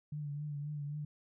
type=tone with vibrato; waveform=sine; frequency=146.83 Hz; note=D3; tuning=in tune; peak=-37 dBFS; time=0.12-1.05 s; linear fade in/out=5 ms; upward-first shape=triangle; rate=3.8 Hz; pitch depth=49 cents each way; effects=none